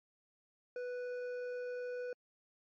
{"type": "tone with hard clipping", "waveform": "triangle", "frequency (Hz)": 493.9, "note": "B4", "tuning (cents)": 0, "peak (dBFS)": -40, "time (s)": [0.76, 2.13], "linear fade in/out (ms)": 2, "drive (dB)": 11, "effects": ["MP3 32 kbps"]}